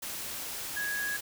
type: tone in noise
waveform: sine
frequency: 1661.2 Hz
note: G#6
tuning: in tune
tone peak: -31 dBFS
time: 0.76-1.17 s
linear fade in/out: 10 ms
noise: white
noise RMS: -38 dBFS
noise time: 0.02-1.21 s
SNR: +4 dB
effects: none